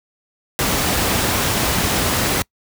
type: noise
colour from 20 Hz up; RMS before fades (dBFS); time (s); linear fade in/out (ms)
pink; -18; 0.59-2.42; 0
effects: noise-tail reverb RT60 0.1 s tail -26 dB re dry + high-pass 60 Hz 12 dB/octave